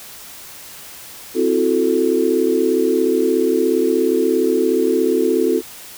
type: chord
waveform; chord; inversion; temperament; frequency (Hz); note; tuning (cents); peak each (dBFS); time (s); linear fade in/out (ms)
sine; F# half-diminished seventh; second; equal with one note detuned; 261.6 / 329.6 / 366.6 / 440; C4 / E4 / F#4 / A4; 0 / 0 / -16 / 0; -21 / -20 / -18 / -18; 1.34-5.62; 50
effects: white hiss -37 dBFS RMS until 5.97 s